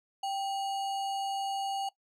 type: tone with sample-and-hold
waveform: sine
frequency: 784 Hz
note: G5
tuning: in tune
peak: -30 dBFS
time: 0.23-1.89 s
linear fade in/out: 5 ms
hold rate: 3675 Hz
effects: noise-tail reverb RT60 0.1 s tail -19 dB re dry + low-pass 8000 Hz 12 dB/octave